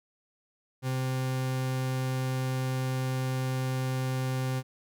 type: tone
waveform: 40% pulse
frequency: 130 Hz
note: C3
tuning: 11 cents flat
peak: -27 dBFS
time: 0.82-4.63 s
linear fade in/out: 50 ms
effects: none